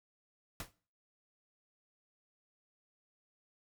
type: noise with exponential decay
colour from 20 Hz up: pink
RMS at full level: -38 dBFS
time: 0.6-0.72 s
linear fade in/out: 2 ms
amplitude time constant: 26 ms
effects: noise-tail reverb RT60 0.4 s tail -19 dB re dry